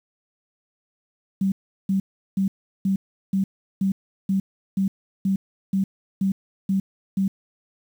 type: tone bursts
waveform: sine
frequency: 193.3 Hz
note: G3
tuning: 24 cents flat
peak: -18 dBFS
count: 13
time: 1.41-7.28 s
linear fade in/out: 5 ms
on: 110 ms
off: 370 ms
effects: 8-bit